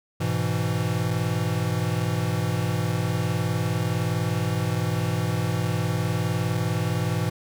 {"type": "chord", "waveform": "square", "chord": "E major", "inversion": "first", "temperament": "equal", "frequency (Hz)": [103.83, 123.47, 164.81], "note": ["G#2", "B2", "E3"], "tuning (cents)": [0, 0, 0], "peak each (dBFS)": -28, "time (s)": [0.2, 7.3], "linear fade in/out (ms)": 10, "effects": []}